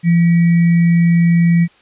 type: tone with sample-and-hold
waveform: sine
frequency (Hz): 170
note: F3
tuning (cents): -46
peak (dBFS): -8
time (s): 0.03-1.68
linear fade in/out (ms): 50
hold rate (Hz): 2100
effects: white hiss -50 dBFS RMS until 1.81 s + resampled to 8000 Hz